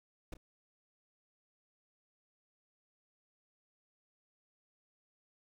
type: noise with echo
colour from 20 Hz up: brown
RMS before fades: -40 dBFS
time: 0.32-0.34 s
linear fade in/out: 5 ms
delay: 30 ms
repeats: 1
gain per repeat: -14 dB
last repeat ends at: 0.37 s
effects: none